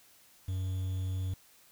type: tone with quantisation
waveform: triangle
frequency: 93.3 Hz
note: F#2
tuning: 15 cents sharp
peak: -29 dBFS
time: 0.48-1.34 s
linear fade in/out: 5 ms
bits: 9
effects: white hiss -61 dBFS RMS until 1.71 s